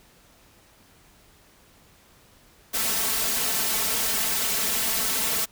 white noise with comb filter, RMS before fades -25 dBFS, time 2.73-5.46 s, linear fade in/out 20 ms, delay 4.5 ms, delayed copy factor +1, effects pink hiss -56 dBFS RMS until 5.51 s

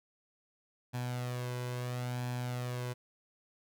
sawtooth tone with flanger, 123.8 Hz, B2, 5 cents sharp, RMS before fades -37 dBFS, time 0.93-2.94 s, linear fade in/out 20 ms, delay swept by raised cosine 1.2 to 2 ms, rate 0.74 Hz, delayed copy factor +0.55, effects none

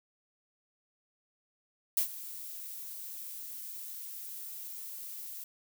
violet noise with ADSR envelope, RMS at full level -26 dBFS, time 1.97-5.44 s, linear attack 4 ms, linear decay 97 ms, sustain -17 dB, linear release 3 ms, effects none

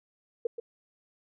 sine tone with echo, 466.2 Hz, A#4, in tune, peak -24 dBFS, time 0.45-0.47 s, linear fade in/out 5 ms, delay 130 ms, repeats 1, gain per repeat -9 dB, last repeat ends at 0.6 s, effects none

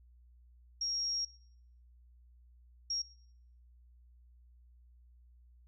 sine tone bursts at uneven times, 5588 Hz, F8, in tune, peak -32 dBFS, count 2, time 0.81-1.25 / 2.9-3.02 s, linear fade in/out 5 ms, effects noise-tail reverb RT60 0.7 s tail -22 dB re dry + added 60 Hz sine -58 dBFS peak until 5.67 s

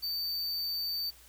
square tone, 4583 Hz, D8, 43 cents flat, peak -32 dBFS, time 0.02-1.11 s, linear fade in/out 20 ms, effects added 60 Hz sine -60 dBFS peak until 1.28 s + white hiss -57 dBFS RMS until 1.28 s

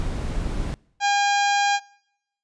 brown noise, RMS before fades -26 dBFS, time 0-0.74 s, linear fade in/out 0 ms
harmonic tone, 809 Hz, G#5, 46 cents flat, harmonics 1 / 2 / 3 / 4 / 5 / 6 / 7 / 8 / 9, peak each -19 / -25 / -29 / -31 / -33 / -35 / -36 / -37 / -38 dBFS, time 1-1.8 s, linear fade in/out 50 ms
effects noise-tail reverb RT60 0.9 s tail -26 dB re dry + resampled to 22050 Hz

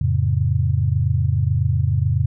sine chord, F augmented, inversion none, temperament just, 87.31 / 109.13 / 136.42 Hz, F2 / A2 / C#3, 0 / -14 / -27 cents, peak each -20 dBFS, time 0.01-2.26 s, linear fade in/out 5 ms, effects none

